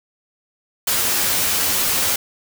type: noise with comb filter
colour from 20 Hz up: white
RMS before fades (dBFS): -19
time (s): 0.87-2.16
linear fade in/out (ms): 5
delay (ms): 11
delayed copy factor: +0.55
effects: none